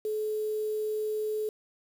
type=tone with quantisation; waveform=sine; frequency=428.7 Hz; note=A4; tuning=45 cents flat; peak=-28 dBFS; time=0.05-1.49 s; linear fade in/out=2 ms; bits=8; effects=none